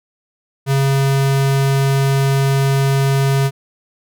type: tone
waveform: square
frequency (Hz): 136.8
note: C#3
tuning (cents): -23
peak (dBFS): -13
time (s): 0.66-3.51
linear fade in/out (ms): 50
effects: none